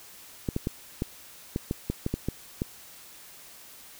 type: clicks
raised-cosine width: 3 ms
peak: -14 dBFS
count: 11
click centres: 0.488 / 0.564 / 0.671 / 1.021 / 1.561 / 1.711 / 1.9 / 2.064 / 2.14 / 2.286 / 2.619 s
effects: white hiss -49 dBFS RMS until 3.99 s